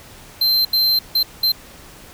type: tone bursts at uneven times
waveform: square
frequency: 4120 Hz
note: C8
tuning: 28 cents flat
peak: -14 dBFS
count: 4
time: 0.41-0.65 / 0.73-0.99 / 1.15-1.23 / 1.43-1.52 s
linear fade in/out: 5 ms
effects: pink hiss -42 dBFS RMS until 2.13 s